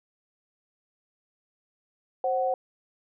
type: tone pair together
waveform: sine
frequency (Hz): 527.4 / 745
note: C5 / F#5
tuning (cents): +14 / +12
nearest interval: tritone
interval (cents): 598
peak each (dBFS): -26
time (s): 2.24-2.54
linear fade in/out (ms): 2
effects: none